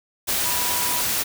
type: tone in noise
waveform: sine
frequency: 978 Hz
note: B5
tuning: 17 cents flat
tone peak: -30 dBFS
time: 0.44-1.02 s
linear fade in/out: 20 ms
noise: white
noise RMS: -23 dBFS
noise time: 0.27-1.24 s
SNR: -10 dB
effects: none